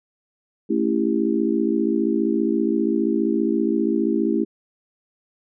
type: chord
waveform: sine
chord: A dominant seventh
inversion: none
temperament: just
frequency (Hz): 220 / 275 / 330 / 396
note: A3 / C#4 / E4 / G4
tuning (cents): 0 / -14 / +2 / +18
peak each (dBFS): -23 / -24 / -22 / -25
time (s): 0.69-4.45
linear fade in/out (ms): 20
effects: none